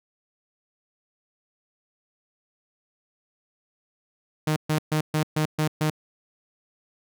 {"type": "tone bursts", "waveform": "sawtooth", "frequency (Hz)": 154.2, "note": "D#3", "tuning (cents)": -15, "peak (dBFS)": -17, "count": 7, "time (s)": [4.47, 5.901], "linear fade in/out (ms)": 5, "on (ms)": 93, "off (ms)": 130, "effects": []}